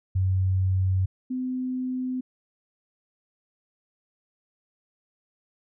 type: tone pair in turn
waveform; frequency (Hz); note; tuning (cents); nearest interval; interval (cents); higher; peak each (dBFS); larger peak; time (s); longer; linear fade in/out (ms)
sine; 94 / 255.2; F#2 / C4; +28 / -43; octave + perfect fourth; 1729; second; -20 / -26; first; 0.15-1.06 / 1.3-2.21; neither; 10
effects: none